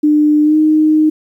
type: tone with pitch glide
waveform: sine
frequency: 300 to 309.1 Hz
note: D4 to D#4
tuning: +37 to -11 cents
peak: -7 dBFS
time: 0.03-1.1 s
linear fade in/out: 10 ms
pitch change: +52 cents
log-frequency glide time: 0.43-0.56 s
effects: 8-bit